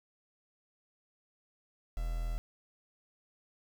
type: tone with quantisation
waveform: triangle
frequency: 41.07 Hz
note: E1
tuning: 6 cents flat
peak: -30 dBFS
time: 1.97-2.38 s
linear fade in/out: 0 ms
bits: 8
effects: none